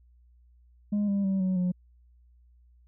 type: tone with pitch steps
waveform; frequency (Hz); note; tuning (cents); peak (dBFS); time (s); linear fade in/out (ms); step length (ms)
sine; 206.2 / 199.41 / 192.84 / 186.48 / 180.34; G#3 / G3 / G3 / F#3 / F#3; -12 / +30 / -28 / +14 / -44; -21; 0.92-1.72; 10; 160
effects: tanh soft clip ceiling -23 dBFS + added 60 Hz sine -56 dBFS peak until 2.87 s